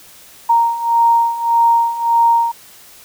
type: beating tone pair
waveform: sine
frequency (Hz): 929 / 930.7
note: A#5 / A#5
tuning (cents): -6 / -3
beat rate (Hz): 1.7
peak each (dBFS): -16 / -12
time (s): 0.49-2.52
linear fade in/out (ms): 10
effects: white hiss -42 dBFS RMS until 3.04 s